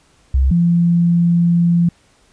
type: tone pair in turn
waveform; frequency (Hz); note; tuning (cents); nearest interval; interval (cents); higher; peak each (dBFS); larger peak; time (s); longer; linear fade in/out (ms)
sine; 66.2 / 171.5; C2 / F3; +21 / -31; octave + major third; 1648; second; -10; neither; 0.34-0.51 / 0.51-1.89; second; 5
effects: pink hiss -54 dBFS RMS until 2.32 s + resampled to 22050 Hz